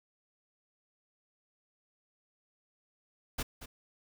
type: noise with echo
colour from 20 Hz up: pink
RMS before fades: -34 dBFS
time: 3.38-3.43 s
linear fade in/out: 10 ms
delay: 230 ms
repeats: 1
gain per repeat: -12 dB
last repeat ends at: 3.66 s
effects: none